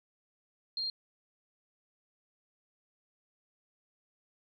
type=tone; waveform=sine; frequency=4209 Hz; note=C8; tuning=9 cents sharp; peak=-32 dBFS; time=0.77-0.9 s; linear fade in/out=2 ms; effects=none